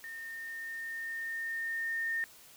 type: tone with level ramp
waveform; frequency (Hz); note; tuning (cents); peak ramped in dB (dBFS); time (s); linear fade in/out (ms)
sine; 1825; A#6; -37; -41 to -30; 0.04-2.24; 0
effects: white hiss -56 dBFS RMS until 2.56 s